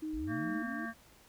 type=tone; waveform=sine; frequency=311.1 Hz; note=D#4; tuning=in tune; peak=-35 dBFS; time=0.02-0.63 s; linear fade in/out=10 ms
type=linear sweep; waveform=sine; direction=up; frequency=37.72 to 329.6 Hz; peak=-40 dBFS; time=0.13-0.86 s; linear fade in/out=10 ms
type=harmonic tone; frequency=228.1 Hz; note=A#3; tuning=37 cents flat; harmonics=1 / 3 / 5 / 7 / 8; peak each=-40 / -46 / -46 / -42 / -46 dBFS; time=0.27-0.94 s; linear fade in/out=50 ms
effects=pink hiss -61 dBFS RMS until 1.28 s